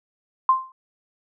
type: tone with exponential decay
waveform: sine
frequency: 1046.5 Hz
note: C6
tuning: in tune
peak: -10 dBFS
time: 0.49-0.72 s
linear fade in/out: 2 ms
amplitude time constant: 50 ms
effects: none

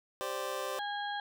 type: chord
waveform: 25% pulse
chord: G suspended fourth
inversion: none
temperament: just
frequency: 392 / 522.7 / 588 Hz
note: G4 / C5 / D5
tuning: 0 / -2 / +2 cents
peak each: -38 / -34 / -36 dBFS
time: 0.21-0.79 s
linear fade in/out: 0 ms
type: harmonic tone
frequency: 819 Hz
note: G#5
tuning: 24 cents flat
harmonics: 1 / 2 / 4 / 5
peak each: -36 / -39 / -43 / -50 dBFS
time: 0.79-1.2 s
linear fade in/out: 2 ms
effects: none

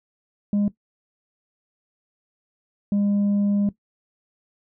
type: tone pair in turn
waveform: sine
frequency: 204.4 / 202.8 Hz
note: G#3 / G#3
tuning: -27 / -41 cents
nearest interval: unison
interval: 14 cents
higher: first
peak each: -15 dBFS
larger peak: neither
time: 0.53-0.68 / 2.92-3.69 s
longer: second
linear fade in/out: 2 ms
effects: noise-tail reverb RT60 0.1 s tail -18 dB re dry + tanh soft clip ceiling -17 dBFS

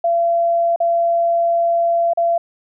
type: tone with dropouts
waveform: sine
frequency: 680 Hz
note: F5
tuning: 46 cents flat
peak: -13 dBFS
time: 0.04-2.38 s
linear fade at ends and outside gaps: 5 ms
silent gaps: 0.761-0.802 / 2.135-2.173 s
effects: none

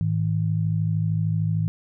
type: tone pair together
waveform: sine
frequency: 106.4 / 159.62 Hz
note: G#2 / D#3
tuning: +42 / +45 cents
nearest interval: perfect fifth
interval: 703 cents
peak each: -23 dBFS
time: 0.01-1.68 s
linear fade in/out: 0 ms
effects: none

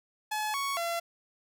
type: tone with pitch steps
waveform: sawtooth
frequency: 854 / 1112 / 680 Hz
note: G#5 / C#6 / F5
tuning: +48 / +5 / -46 cents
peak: -26 dBFS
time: 0.31-1 s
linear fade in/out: 10 ms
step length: 230 ms
effects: none

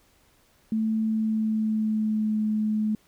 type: tone with pitch glide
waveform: sine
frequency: 220 to 214.6 Hz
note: A3 to A3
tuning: 0 to -43 cents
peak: -22 dBFS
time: 0.72-2.95 s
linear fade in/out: 2 ms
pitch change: -43 cents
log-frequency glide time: 1.02-2.43 s
effects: pink hiss -62 dBFS RMS until 3.07 s

